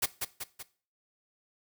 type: noise with echo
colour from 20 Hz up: white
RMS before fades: -27 dBFS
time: 0.02-0.06 s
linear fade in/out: 10 ms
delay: 190 ms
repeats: 3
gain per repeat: -5 dB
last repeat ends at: 0.63 s
effects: noise-tail reverb RT60 0.4 s tail -18 dB re dry